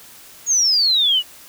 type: exponential sweep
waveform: sine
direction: down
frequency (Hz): 6780 to 2856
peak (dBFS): -13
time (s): 0.46-1.23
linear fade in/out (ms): 50
effects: white hiss -43 dBFS RMS until 1.48 s